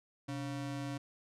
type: ring-modulated tone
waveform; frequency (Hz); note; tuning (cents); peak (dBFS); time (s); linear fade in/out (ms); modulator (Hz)
square; 207.7; G#3; 0; -35; 0.28-0.98; 10; 79.1
effects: low-pass 9000 Hz 12 dB/octave